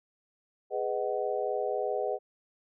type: chord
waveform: sine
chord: G# minor seventh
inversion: none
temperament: just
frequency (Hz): 415.3 / 498.4 / 623 / 747.5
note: G#4 / B4 / D#5 / F#5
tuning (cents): 0 / +16 / +2 / +17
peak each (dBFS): -33 / -33 / -34 / -35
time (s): 0.7-2.19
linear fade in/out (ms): 50
effects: none